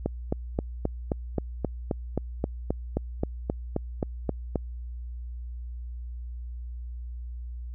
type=click train; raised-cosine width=2 ms; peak=-12 dBFS; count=18; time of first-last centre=0.06-4.557 s; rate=3.78 Hz; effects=added 60 Hz sine -34 dBFS peak until 7.74 s